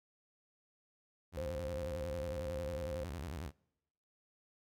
sawtooth tone with vibrato, 77.78 Hz, D#2, in tune, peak -37 dBFS, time 1.32-3.52 s, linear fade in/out 50 ms, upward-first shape square, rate 11 Hz, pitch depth 230 cents each way
sine tone with tremolo, 523.3 Hz, C5, in tune, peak -38 dBFS, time 1.37-3.04 s, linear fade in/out 5 ms, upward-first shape triangle, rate 11 Hz, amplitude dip 30%
effects noise-tail reverb RT60 0.9 s tail -26 dB re dry

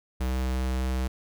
square tone, 64.3 Hz, C2, 30 cents flat, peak -26 dBFS, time 0.2-1.08 s, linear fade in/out 10 ms, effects none

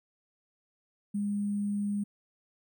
sine tone with sample-and-hold, 204.1 Hz, G#3, 30 cents flat, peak -28 dBFS, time 1.14-2.04 s, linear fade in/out 10 ms, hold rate 8820 Hz, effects none

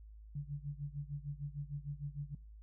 sine tone with tremolo, 143.7 Hz, D3, 37 cents flat, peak -36 dBFS, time 0.35-2.35 s, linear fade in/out 5 ms, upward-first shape sine, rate 6.6 Hz, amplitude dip 90%, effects noise-tail reverb RT60 0.4 s tail -23 dB re dry + added 53 Hz sine -51 dBFS peak until 2.62 s

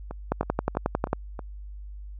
two click trains, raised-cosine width 1 ms, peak -9 / -21 dBFS, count 10 / 5, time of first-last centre 0.32-1.131 / 0.11-1.392 s, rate 11.1 / 3.12 Hz, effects added 50 Hz sine -37 dBFS peak until 2.19 s

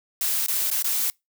blue noise with dropouts, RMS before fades -24 dBFS, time 0.21-1.1 s, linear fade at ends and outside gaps 1 ms, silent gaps 0.463-0.483 / 0.702-0.714 / 0.824-0.844 s, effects noise-tail reverb RT60 0.2 s tail -26 dB re dry

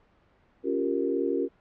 sine chord, G half-diminished seventh, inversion second, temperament equal with one note detuned, 278.1 / 349.2 / 392 / 466.2 Hz, Db4 / F4 / G4 / Bb4, +6 / 0 / 0 / 0 cents, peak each -30 dBFS, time 0.63-1.49 s, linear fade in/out 50 ms, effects pink hiss -63 dBFS RMS until 1.6 s + low-pass 2000 Hz 12 dB/octave

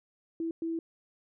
sine tone bursts at uneven times, 329.3 Hz, E4, 2 cents flat, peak -30 dBFS, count 2, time 0.4-0.51 / 0.62-0.79 s, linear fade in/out 2 ms, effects none

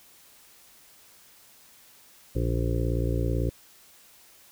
harmonic tone, 58 Hz, A#1, 8 cents flat, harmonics 1 / 2 / 3 / 5 / 6 / 7 / 8 / 9, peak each -27 / -28 / -36 / -34 / -36 / -36 / -39 / -37 dBFS, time 2.35-3.5 s, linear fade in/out 10 ms, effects white hiss -55 dBFS RMS until 4.51 s

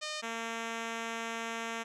5% pulse tone pair in turn, 610 / 228.5 Hz, D#5 / A#3, -34 / -34 cents, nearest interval octave + perfect fourth, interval 1700 cents, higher first, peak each -24 dBFS, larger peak neither, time 0.01-0.22 / 0.22-1.84 s, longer second, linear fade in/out 20 ms, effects low-pass 7000 Hz 12 dB/octave

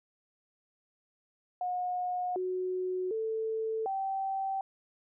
sine tone with pitch steps, 723 / 368.4 / 442.9 / 775 Hz, F#5 / F#4 / A4 / G5, -40 / -7 / +11 / -20 cents, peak -30 dBFS, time 1.61-4.61 s, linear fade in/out 2 ms, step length 750 ms, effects none

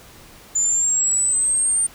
sine exponential sweep, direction up, 7040 to 8900 Hz, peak -16 dBFS, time 0.55-1.87 s, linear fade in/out 10 ms, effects pink hiss -45 dBFS RMS until 1.94 s

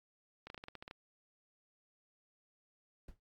clicks, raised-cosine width 0.3 ms, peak -31 dBFS, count 10, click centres 0.47 / 0.501 / 0.545 / 0.578 / 0.639 / 0.684 / 0.753 / 0.825 / 0.879 / 0.911 s
brown noise with exponential decay, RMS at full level -46 dBFS, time 3.08-3.2 s, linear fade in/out 5 ms, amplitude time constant 25 ms
effects AAC 64 kbps

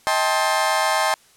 30% pulse chord, A half-diminished seventh, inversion second, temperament just, 633.6 / 792 / 880 / 1056 Hz, Eb5 / G5 / A5 / C6, +31 / +18 / 0 / +16 cents, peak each -21 dBFS, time 0.07-1.14 s, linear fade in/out 0 ms, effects white hiss -54 dBFS RMS until 1.36 s + low-pass 11000 Hz 12 dB/octave

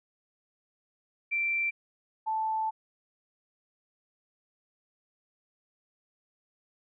sine tone pair in turn, 2349 / 877.9 Hz, D7 / A5, 0 / -4 cents, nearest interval octave + perfect fourth, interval 1704 cents, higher first, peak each -26 / -27 dBFS, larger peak first, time 1.31-1.71 / 2.26-2.71 s, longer second, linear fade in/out 20 ms, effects none

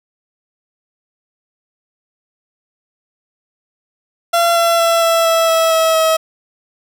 30% pulse tone with pitch steps, 682 / 676.1 / 670.3 / 664.5 / 658.8 / 653.1 / 647.5 / 641.9 Hz, F5 / E5 / E5 / E5 / E5 / E5 / E5 / E5, -41 / +44 / +29 / +14 / -1 / -16 / -31 / -46 cents, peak -8 dBFS, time 4.33-6.17 s, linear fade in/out 10 ms, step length 230 ms, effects none

